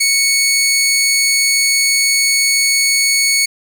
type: tone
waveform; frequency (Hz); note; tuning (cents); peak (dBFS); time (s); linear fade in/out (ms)
15% pulse; 2217; C#7; 0; -5; 0-3.46; 10
effects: none